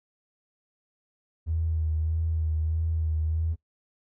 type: tone with vibrato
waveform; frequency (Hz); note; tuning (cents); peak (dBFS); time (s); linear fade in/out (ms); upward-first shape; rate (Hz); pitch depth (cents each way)
triangle; 80; D#2; +49; -20; 1.46-3.56; 50; sine; 1.6; 30
effects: noise-tail reverb RT60 0.1 s tail -20 dB re dry + tanh soft clip ceiling -22 dBFS